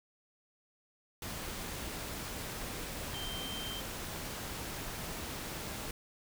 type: tone in noise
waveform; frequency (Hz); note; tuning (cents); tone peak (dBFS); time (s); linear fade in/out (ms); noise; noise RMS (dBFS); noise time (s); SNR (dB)
sine; 3137; G7; +1; -41; 3.14-3.8; 2; pink; -41; 1.22-5.91; -3
effects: none